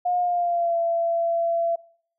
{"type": "tone with pitch glide", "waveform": "sine", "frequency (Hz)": [715, 674.9], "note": ["F5", "E5"], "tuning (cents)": [41, 41], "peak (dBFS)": -20, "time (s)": [0.05, 1.76], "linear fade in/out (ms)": 10, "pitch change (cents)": -100, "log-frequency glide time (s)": [0.19, 0.78], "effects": ["noise-tail reverb RT60 0.6 s tail -23 dB re dry"]}